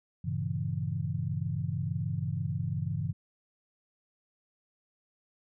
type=chord; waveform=sine; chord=G diminished seventh; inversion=none; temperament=equal; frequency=98 / 116.54 / 138.59 / 164.81 Hz; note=G2 / Bb2 / Db3 / Fb3; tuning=0 / 0 / 0 / 0 cents; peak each=-35 / -37 / -34 / -35 dBFS; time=0.24-3.13 s; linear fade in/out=10 ms; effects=none